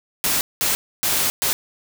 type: noise bursts at uneven times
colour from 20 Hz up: white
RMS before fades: -20 dBFS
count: 4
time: 0.24-0.41 / 0.61-0.75 / 1.03-1.3 / 1.42-1.53 s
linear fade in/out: 0 ms
effects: none